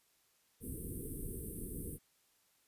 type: band-stop noise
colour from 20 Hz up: pink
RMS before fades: -43 dBFS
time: 0.6-1.99 s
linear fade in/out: 50 ms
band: 470 to 8600 Hz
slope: 96 dB/octave
effects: white hiss -73 dBFS RMS until 2.67 s + resampled to 32000 Hz